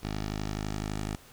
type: tone with low-pass filter sweep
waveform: 10% pulse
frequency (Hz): 51.91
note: G#1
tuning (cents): 0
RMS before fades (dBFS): -34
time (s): 0.03-1.16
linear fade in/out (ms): 5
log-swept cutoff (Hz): 5000 to 8600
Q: 1.7
effects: pink hiss -54 dBFS RMS until 1.32 s